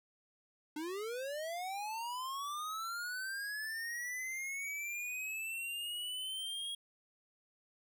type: linear sweep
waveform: square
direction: up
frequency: 293.7 to 3300 Hz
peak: -39 dBFS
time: 0.76-6.75 s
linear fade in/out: 5 ms
effects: none